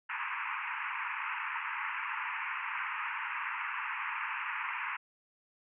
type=band-pass noise; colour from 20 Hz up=pink; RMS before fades=-37 dBFS; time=0.09-4.97 s; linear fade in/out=10 ms; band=890 to 2700 Hz; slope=96 dB/octave; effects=none